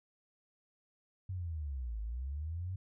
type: linear two-way sweep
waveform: sine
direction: down then up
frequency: 95.7 to 51.91 to 95.7 Hz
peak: -36 dBFS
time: 1.29-2.76 s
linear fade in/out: 5 ms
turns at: 2 s
effects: none